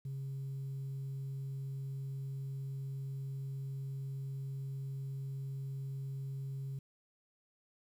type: tone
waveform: sine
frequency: 135.8 Hz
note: C#3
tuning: 35 cents flat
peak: -36 dBFS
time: 0.05-6.79 s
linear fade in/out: 5 ms
effects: tanh soft clip ceiling -36 dBFS + 11-bit